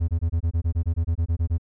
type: tone bursts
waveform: triangle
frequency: 83.2 Hz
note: E2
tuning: 17 cents sharp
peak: -17 dBFS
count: 15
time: 0-1.582 s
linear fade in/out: 20 ms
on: 84 ms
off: 23 ms
effects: none